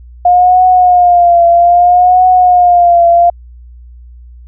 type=tone with vibrato; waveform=sine; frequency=710 Hz; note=F5; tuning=28 cents sharp; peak=-3 dBFS; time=0.25-3.3 s; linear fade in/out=5 ms; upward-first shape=triangle; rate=0.62 Hz; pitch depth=69 cents each way; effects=added 60 Hz sine -31 dBFS peak until 4.47 s